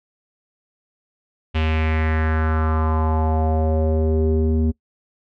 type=tone with low-pass filter sweep; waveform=square; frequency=79 Hz; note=D#2; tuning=27 cents sharp; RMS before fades=-19 dBFS; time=1.54-4.72 s; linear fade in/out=20 ms; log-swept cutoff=2900 to 290 Hz; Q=3.5; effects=noise-tail reverb RT60 0.1 s tail -22 dB re dry